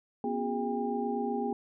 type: tone cluster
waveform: sine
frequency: 241.2 / 269.1 / 359.4 / 410.1 / 802 Hz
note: B3 / C4 / F4 / G#4 / G5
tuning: -41 / +49 / +50 / -22 / +39 cents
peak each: -33 / -40 / -40 / -34 / -35 dBFS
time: 0.24-1.53 s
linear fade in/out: 2 ms
effects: none